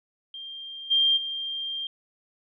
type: tone with level steps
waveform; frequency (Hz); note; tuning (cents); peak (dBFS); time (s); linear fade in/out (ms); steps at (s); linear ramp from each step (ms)
sine; 3187; G7; +28; -36 / -18 / -29; 0.34-1.87; 2; 0.9 / 1.16; 20
effects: none